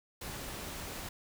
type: noise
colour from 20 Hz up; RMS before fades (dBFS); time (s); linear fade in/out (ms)
pink; -42; 0.21-1.09; 5
effects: none